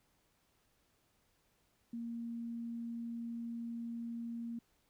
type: tone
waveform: sine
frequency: 233.1 Hz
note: A#3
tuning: in tune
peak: -39 dBFS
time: 1.93-4.59 s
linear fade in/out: 5 ms
effects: pink hiss -75 dBFS RMS until 4.89 s